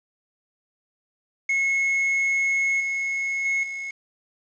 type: tone with level steps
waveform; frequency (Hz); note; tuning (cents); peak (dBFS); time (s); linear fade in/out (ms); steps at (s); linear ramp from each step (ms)
triangle; 2179; C#7; -30; -18 / -22 / -19 / -28; 1.49-3.91; 5; 2.8 / 3.45 / 3.63; 5
effects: resampled to 16000 Hz + 8-bit